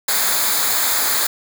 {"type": "noise with comb filter", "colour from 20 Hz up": "white", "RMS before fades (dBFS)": -18, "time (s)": [0.08, 1.27], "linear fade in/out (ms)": 5, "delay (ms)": 0.35, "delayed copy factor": -0.7, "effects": []}